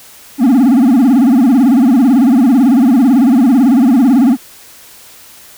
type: tone with vibrato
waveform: triangle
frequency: 254.4 Hz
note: C4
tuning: 48 cents flat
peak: -3 dBFS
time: 0.38-4.37 s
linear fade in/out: 50 ms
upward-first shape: sine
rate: 18 Hz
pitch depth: 210 cents each way
effects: white hiss -38 dBFS RMS until 5.57 s